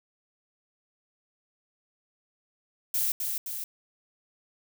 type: noise with echo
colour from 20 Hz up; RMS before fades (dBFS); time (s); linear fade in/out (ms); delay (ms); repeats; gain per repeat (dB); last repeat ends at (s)
violet; -27; 2.94-3.12; 2; 260; 2; -4; 3.64
effects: none